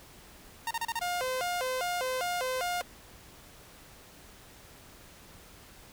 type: tone bursts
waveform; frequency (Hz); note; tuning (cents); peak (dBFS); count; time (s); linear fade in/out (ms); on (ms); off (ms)
sawtooth; 921; A#5; -21; -26; 5; 0.67-0.992; 2; 38; 33
type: tone with vibrato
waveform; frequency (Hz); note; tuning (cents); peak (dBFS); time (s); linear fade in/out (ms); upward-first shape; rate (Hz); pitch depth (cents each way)
sawtooth; 604; D5; +48; -26; 1.01-2.82; 10; square; 2.5; 280
effects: pink hiss -53 dBFS RMS until 5.92 s